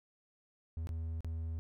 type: tone with dropouts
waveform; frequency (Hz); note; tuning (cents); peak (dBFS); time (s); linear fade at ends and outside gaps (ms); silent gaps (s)
triangle; 81.3; E2; -23; -34; 0.77-1.59; 0; 0.871-0.891 / 1.206-1.246
effects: none